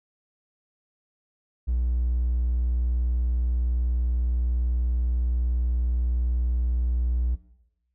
triangle tone, 60.6 Hz, B1, 32 cents flat, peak -19 dBFS, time 1.67-7.36 s, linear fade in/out 20 ms, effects noise-tail reverb RT60 0.9 s tail -18 dB re dry + tanh soft clip ceiling -15 dBFS

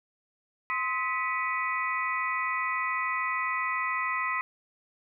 sine tone cluster, 1039 / 1272 / 1966 / 2250 / 2482 Hz, C6 / D#6 / B6 / C#7 / D#7, -12 / +38 / -8 / +25 / -5 cents, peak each -32 / -33 / -31 / -40 / -37 dBFS, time 0.7-4.41 s, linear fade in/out 0 ms, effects none

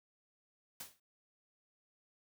white noise with exponential decay, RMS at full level -42 dBFS, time 0.8-1 s, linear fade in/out 5 ms, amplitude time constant 43 ms, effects none

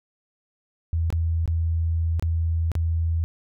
sine tone with dropouts, 82.41 Hz, E2, in tune, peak -20 dBFS, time 0.93-3.24 s, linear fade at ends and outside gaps 0 ms, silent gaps 1.103-1.126 / 1.458-1.477 / 2.196-2.225 / 2.717-2.753 s, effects none

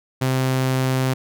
sawtooth tone, 130.5 Hz, C3, 4 cents flat, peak -14 dBFS, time 0.21-1.14 s, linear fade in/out 10 ms, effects none

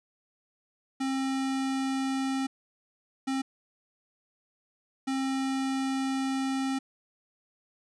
square tone bursts at uneven times, 267.1 Hz, C4, 36 cents sharp, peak -28 dBFS, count 3, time 1-2.47 / 3.27-3.42 / 5.07-6.79 s, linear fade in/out 10 ms, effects resampled to 22050 Hz + 11-bit

